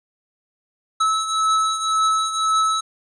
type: beating tone pair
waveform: square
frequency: 1300 / 1301.9 Hz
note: E6 / E6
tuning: -24 / -22 cents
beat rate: 1.9 Hz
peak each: -19 / -25 dBFS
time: 1-2.81 s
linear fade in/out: 10 ms
effects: resampled to 22050 Hz